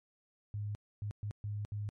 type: tone bursts at uneven times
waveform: sine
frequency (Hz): 103.83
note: G#2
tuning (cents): 0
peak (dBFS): -35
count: 5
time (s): 0.54-0.75 / 1.02-1.11 / 1.23-1.31 / 1.44-1.65 / 1.72-1.89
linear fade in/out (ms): 0
effects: MP3 48 kbps